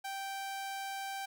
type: tone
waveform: sawtooth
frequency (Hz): 782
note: G5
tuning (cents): -4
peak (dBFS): -34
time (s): 0.04-1.26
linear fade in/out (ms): 10
effects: none